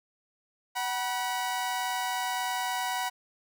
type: tone pair together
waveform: sawtooth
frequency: 748.4 / 970 Hz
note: F#5 / B5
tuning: +20 / -31 cents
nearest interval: major third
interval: 449 cents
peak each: -28 dBFS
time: 0.75-3.1 s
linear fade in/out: 20 ms
effects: none